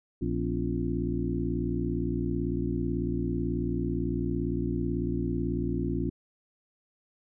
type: harmonic tone with a mistuned harmonic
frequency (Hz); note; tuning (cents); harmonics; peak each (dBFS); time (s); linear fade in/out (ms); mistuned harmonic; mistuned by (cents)
58; A#1; -8; 1 / 2 / 3 / 4 / 5 / 6; -34 / -34 / -34 / -34 / -34 / -34; 0.21-6.1; 10; 4; +140
effects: none